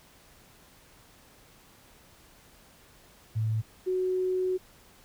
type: tone pair in turn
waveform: sine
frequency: 110 / 370 Hz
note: A2 / F#4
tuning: 0 / 0 cents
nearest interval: octave + major sixth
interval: 2100 cents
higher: second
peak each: -25 dBFS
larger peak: neither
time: 3.35-3.62 / 3.86-4.58 s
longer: second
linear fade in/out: 20 ms
effects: pink hiss -57 dBFS RMS until 5.04 s